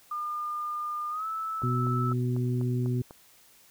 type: tone with pitch glide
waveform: sine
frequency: 1208 to 1309.7 Hz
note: D6 to E6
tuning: +48 to -12 cents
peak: -30 dBFS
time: 0.11-2.13 s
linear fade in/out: 5 ms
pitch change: +140 cents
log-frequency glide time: 1.1-1.26 s
type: click train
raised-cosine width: 1 ms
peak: -30 dBFS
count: 7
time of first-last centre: 1.62-3.109 s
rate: 4.03 Hz
type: harmonic tone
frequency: 123.8 Hz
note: B2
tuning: 5 cents sharp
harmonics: 1 / 2 / 3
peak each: -26 / -32 / -36 dBFS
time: 1.63-3.02 s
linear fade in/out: 5 ms
effects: white hiss -58 dBFS RMS until 3.7 s